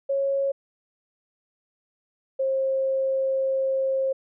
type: tone pair in turn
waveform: sine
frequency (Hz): 550 / 533.7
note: C#5 / C5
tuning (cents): -14 / +34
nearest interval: minor second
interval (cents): 52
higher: first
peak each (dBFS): -21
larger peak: neither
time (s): 0.09-0.52 / 2.39-4.13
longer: second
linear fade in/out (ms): 10
effects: none